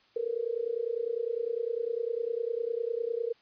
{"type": "tone with amplitude modulation", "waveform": "sine", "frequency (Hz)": 466.2, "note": "A#4", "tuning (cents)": 0, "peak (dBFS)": -25, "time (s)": [0.16, 3.33], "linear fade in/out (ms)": 5, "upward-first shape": "sine", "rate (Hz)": 29.9, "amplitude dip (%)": 90, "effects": ["white hiss -64 dBFS RMS until 3.41 s", "resampled to 11025 Hz"]}